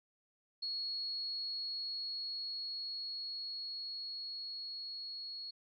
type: tone with level ramp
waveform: sine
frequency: 4333 Hz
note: C#8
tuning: 40 cents flat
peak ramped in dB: -36 to -42 dBFS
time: 0.62-5.51 s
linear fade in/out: 10 ms
effects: none